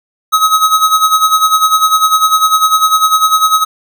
square tone with tremolo, 1274 Hz, D#6, 41 cents sharp, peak -5 dBFS, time 0.32-3.65 s, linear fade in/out 20 ms, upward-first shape sine, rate 10 Hz, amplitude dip 70%, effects none

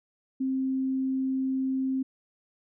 sine tone, 263.9 Hz, C4, 15 cents sharp, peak -25 dBFS, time 0.4-2.03 s, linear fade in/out 10 ms, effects none

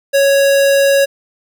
square tone, 554.4 Hz, C#5, in tune, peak -9 dBFS, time 0.13-1.06 s, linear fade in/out 20 ms, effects none

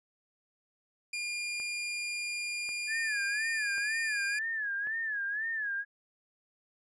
sawtooth tone, 2412 Hz, D7, 46 cents sharp, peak -30 dBFS, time 1.13-4.39 s, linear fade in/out 5 ms
click train, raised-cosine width 0.5 ms, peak -34 dBFS, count 4, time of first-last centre 1.6-4.872 s, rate 0.917 Hz
sine tone with vibrato, 1708 Hz, G#6, 48 cents sharp, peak -31 dBFS, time 2.87-5.85 s, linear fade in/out 50 ms, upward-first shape sine, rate 2 Hz, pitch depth 120 cents each way
effects resampled to 22050 Hz

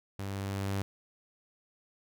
sawtooth tone with level ramp, 98.3 Hz, G2, 5 cents sharp, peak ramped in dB -32 to -26 dBFS, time 0.19-0.82 s, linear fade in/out 0 ms, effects none

